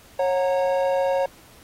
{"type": "tone cluster", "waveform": "triangle", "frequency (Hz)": [547, 733, 927], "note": ["C#5", "F#5", "A#5"], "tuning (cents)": [-23, -16, -10], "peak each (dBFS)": [-18, -26, -27], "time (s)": [0.19, 1.26], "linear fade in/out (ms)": 5, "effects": ["pink hiss -51 dBFS RMS until 1.63 s", "AAC 48 kbps"]}